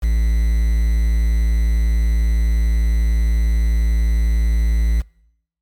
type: tone with quantisation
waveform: triangle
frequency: 55.6 Hz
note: A1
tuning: 19 cents sharp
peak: -11 dBFS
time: 0.02-5.02 s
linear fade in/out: 20 ms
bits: 6
effects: noise-tail reverb RT60 0.8 s tail -25 dB re dry + MP3 96 kbps